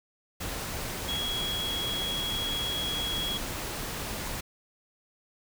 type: tone in noise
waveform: sine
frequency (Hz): 3322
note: G#7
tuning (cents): 0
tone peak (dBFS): -30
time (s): 1.08-3.38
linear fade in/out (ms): 10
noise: pink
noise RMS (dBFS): -35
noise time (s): 0.4-4.41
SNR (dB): +2
effects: none